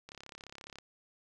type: click train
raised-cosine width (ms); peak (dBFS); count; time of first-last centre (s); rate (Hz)
0.2; -30; 25; 0.09-0.786; 34.5
effects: none